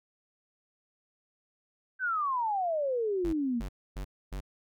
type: exponential sweep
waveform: sine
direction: down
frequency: 1568 to 220 Hz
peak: -27 dBFS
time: 1.99-3.63 s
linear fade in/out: 50 ms
type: tone bursts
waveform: square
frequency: 48.12 Hz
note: G1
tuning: 31 cents flat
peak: -35 dBFS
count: 4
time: 3.24-4.406 s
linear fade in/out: 10 ms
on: 89 ms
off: 270 ms
effects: none